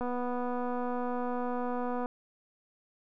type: click train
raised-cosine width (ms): 1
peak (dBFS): -22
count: 505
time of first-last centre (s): 0.01-2.059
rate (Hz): 246
effects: none